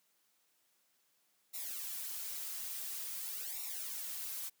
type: noise with flanger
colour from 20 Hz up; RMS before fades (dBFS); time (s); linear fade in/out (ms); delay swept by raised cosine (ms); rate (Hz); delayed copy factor
blue; -42; 1.53-4.5; 20; 0.63 to 5.13; 0.48; -0.85
effects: white hiss -75 dBFS RMS until 4.6 s + high-pass 150 Hz 12 dB/octave